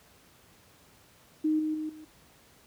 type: tone with level steps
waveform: sine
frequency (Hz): 310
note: D#4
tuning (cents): -6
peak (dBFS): -23 / -27 / -31 / -44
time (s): 1.44-2.05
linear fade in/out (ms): 10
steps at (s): 1.59 / 1.74 / 1.89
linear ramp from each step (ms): 5
effects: pink hiss -59 dBFS RMS until 2.66 s + high-pass 60 Hz 12 dB/octave